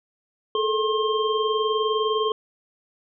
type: tone cluster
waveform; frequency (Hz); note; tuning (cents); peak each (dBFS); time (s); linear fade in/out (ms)
sine; 431.3 / 451.1 / 1070 / 3160; A4 / A4 / C6 / G7; -35 / +43 / +38 / +13; -23 / -29 / -25 / -30; 0.55-2.32; 2
effects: none